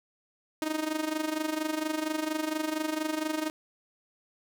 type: tone with amplitude modulation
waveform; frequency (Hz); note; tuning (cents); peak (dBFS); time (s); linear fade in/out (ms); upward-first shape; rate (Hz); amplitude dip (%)
sawtooth; 311.1; D#4; 0; -22; 0.62-3.5; 0; sine; 24.3; 75
effects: none